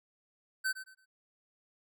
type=tone with echo; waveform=square; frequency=1533 Hz; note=G6; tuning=39 cents flat; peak=-30 dBFS; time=0.64-0.73 s; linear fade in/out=20 ms; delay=110 ms; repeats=3; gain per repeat=-12 dB; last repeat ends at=1.06 s; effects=none